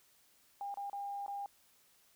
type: tone with dropouts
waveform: sine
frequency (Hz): 804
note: G5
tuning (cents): +44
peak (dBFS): -38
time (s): 0.61-1.46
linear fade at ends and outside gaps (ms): 1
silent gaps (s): 0.742-0.772 / 0.898-0.93 / 1.263-1.28
effects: white hiss -68 dBFS RMS until 2.15 s